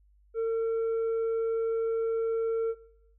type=tone with tanh clipping; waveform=sine; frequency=453.2 Hz; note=A#4; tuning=49 cents flat; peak=-26 dBFS; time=0.34-2.75 s; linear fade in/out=50 ms; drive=3 dB; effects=noise-tail reverb RT60 0.7 s tail -17 dB re dry + added 50 Hz sine -59 dBFS peak until 3.18 s